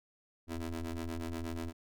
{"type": "ring-modulated tone", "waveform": "25% pulse", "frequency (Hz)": 82.41, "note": "E2", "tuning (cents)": 0, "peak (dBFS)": -30, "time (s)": [0.47, 1.73], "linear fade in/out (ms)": 50, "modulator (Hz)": 169, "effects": []}